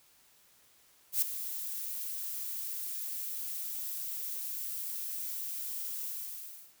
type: noise with ADSR envelope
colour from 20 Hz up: violet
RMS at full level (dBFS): -26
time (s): 1.12-6.75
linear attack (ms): 100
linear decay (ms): 8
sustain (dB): -12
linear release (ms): 680
effects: white hiss -64 dBFS RMS until 6.8 s